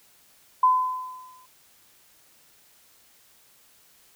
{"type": "tone with exponential decay", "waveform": "sine", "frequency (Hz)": 1016, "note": "B5", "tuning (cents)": 49, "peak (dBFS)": -13, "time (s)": [0.63, 1.46], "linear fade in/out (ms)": 5, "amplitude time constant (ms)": 180, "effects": ["white hiss -58 dBFS RMS until 4.15 s"]}